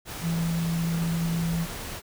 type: tone in noise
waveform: sine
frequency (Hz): 166.9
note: E3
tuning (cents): +22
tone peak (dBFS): -24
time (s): 0.21-1.67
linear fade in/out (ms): 50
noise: pink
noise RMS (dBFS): -36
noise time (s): 0.05-2.02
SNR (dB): +9
effects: none